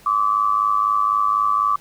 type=tone with amplitude modulation; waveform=sine; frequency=1153 Hz; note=D6; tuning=32 cents flat; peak=-12 dBFS; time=0.06-1.76 s; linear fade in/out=5 ms; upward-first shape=sine; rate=104 Hz; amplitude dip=75%; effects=pink hiss -49 dBFS RMS until 1.8 s